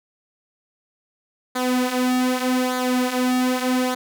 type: tone with flanger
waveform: sawtooth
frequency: 252.7 Hz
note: B3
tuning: 40 cents sharp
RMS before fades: -21 dBFS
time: 1.55-3.95 s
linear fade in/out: 10 ms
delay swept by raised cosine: 0.36 to 5.96 ms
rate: 0.83 Hz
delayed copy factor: -0.65
effects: none